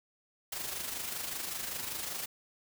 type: noise with amplitude modulation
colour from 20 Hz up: white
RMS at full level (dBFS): -36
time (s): 0.52-2.26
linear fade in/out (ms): 5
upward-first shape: sine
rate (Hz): 25.2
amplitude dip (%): 50
effects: none